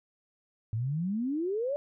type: exponential sweep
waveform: sine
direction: up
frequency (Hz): 105.4 to 594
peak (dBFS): -28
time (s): 0.73-1.76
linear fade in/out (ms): 0
effects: none